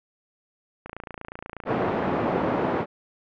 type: click train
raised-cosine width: 0.5 ms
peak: -20 dBFS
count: 40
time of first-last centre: 0.86-2.238 s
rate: 28.3 Hz
type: band-pass noise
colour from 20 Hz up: white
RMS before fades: -25 dBFS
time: 1.65-2.86 s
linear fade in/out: 50 ms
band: 140 to 690 Hz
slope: 12 dB/octave
effects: low-pass 3000 Hz 12 dB/octave